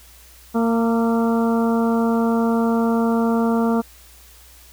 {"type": "harmonic tone with a mistuned harmonic", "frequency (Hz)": 229.4, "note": "A#3", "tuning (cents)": -28, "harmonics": [1, 2, 3, 4, 5, 6], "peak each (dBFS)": [-17, -23, -27, -29, -31, -33], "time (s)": [0.54, 3.82], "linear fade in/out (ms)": 20, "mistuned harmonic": 5, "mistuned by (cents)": 33, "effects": ["added 60 Hz sine -48 dBFS peak until 4.72 s", "white hiss -48 dBFS RMS until 4.72 s"]}